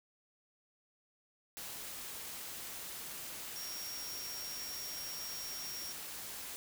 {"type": "tone in noise", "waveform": "sine", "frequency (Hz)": 5588, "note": "F8", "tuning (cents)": 0, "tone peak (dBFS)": -43, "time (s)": [3.56, 5.92], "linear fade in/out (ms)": 0, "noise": "white", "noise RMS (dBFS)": -45, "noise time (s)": [1.57, 6.56], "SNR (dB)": -1, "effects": []}